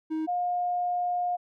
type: tone pair in turn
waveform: triangle / sine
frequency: 315.5 / 712.2 Hz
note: D#4 / F5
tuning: +24 / +34 cents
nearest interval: octave + major second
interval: 1410 cents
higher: second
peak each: -25 dBFS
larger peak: neither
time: 0.1-0.27 / 0.27-1.37 s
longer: second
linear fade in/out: 20 ms
effects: none